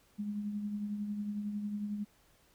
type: tone with tremolo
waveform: sine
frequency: 207 Hz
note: G#3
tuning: 5 cents flat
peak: -32 dBFS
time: 0.18-2.05 s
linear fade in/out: 20 ms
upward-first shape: triangle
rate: 11 Hz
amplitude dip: 50%
effects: pink hiss -67 dBFS RMS until 2.54 s